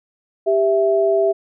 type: tone pair together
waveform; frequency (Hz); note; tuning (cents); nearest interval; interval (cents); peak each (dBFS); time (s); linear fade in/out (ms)
sine; 394.5 / 659.3; G4 / E5; +11 / 0; major sixth; 889; -16; 0.46-1.33; 20
effects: none